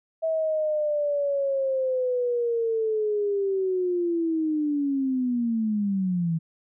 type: linear sweep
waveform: sine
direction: down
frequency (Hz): 650 to 160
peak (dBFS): -22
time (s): 0.22-6.39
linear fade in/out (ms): 20
effects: none